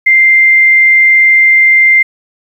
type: tone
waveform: sine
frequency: 2093 Hz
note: C7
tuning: in tune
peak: -3 dBFS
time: 0.06-2.03 s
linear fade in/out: 10 ms
effects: 7-bit